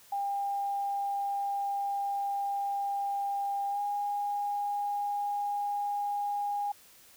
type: tone with pitch glide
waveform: sine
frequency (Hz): 801 to 816.4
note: G5 to G#5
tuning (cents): +37 to -30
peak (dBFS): -29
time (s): 0.12-6.72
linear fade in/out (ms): 5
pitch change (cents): +33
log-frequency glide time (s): 3.69-3.8
effects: white hiss -57 dBFS RMS until 7.16 s